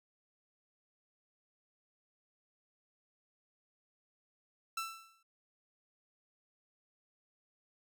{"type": "tone with exponential decay", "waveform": "sawtooth", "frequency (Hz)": 1333, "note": "E6", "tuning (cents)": 19, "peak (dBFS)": -30, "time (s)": [4.77, 5.23], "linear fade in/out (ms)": 5, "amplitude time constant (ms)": 100, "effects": []}